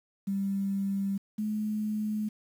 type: tone pair in turn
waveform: sine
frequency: 196.9 / 213 Hz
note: G3 / G#3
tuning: +8 / +44 cents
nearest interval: minor second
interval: 136 cents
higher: second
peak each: -27 / -28 dBFS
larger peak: first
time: 0.27-1.18 / 1.38-2.29 s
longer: neither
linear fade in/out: 10 ms
effects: 9-bit